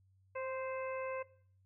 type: harmonic tone with a mistuned harmonic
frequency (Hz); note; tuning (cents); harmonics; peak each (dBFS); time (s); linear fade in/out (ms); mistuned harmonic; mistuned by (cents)
521; C5; -7; 1 / 2 / 3 / 4 / 5; -39 / -45 / -51 / -50 / -51; 0.35-1.23; 10; 1; +15
effects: noise-tail reverb RT60 0.5 s tail -18 dB re dry + added 95 Hz sine -66 dBFS peak until 1.65 s